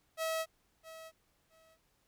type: tone with echo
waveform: sawtooth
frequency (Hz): 645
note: E5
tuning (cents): -38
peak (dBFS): -29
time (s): 0.17-0.46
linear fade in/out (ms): 50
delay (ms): 660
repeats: 2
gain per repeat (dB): -15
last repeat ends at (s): 1.78
effects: pink hiss -74 dBFS RMS until 2.07 s